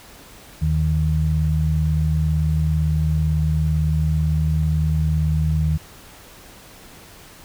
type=tone pair together; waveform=sine; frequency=77.66 / 155.56 Hz; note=D#2 / D#3; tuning=-3 / 0 cents; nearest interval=octave; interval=1203 cents; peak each=-19 dBFS; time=0.61-5.78 s; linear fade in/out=20 ms; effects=pink hiss -44 dBFS RMS until 7.44 s